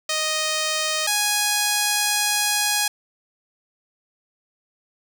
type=tone pair in turn; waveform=5% pulse; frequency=622.3 / 830.7 Hz; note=D#5 / G#5; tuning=0 / 0 cents; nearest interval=perfect fourth; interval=500 cents; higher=second; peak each=-10 / -7 dBFS; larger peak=second; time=0.09-1.07 / 1.07-2.88 s; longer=second; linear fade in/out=5 ms; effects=none